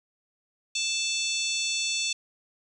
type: harmonic tone with a mistuned harmonic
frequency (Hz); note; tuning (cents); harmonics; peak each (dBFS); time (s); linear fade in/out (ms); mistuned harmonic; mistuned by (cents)
880; A5; 0; 3 / 4 / 5 / 6 / 7 / 8 / 9; -31 / -32 / -33 / -38 / -34 / -37 / -37; 0.75-2.13; 5; 6; +77
effects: 10-bit